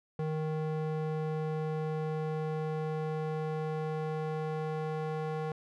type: tone with band-pass filter sweep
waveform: square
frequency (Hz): 156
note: D#3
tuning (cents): +5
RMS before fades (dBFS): -34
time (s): 0.19-5.52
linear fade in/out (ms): 2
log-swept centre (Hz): 380 to 580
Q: 0.86
effects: none